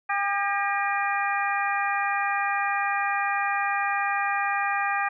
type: harmonic tone with a mistuned harmonic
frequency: 401.2 Hz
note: G4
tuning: 40 cents sharp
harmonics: 2 / 3 / 4 / 5 / 6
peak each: -27 / -29 / -30 / -31 / -32 dBFS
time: 0.09-5.09 s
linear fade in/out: 10 ms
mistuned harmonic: 5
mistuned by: -86 cents
effects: none